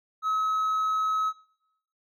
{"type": "tone with hard clipping", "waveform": "sine", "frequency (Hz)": 1283, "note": "E6", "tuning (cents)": -47, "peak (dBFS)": -24, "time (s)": [0.22, 1.33], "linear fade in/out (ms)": 50, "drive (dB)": 2, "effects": ["noise-tail reverb RT60 0.8 s tail -20 dB re dry", "MP3 96 kbps"]}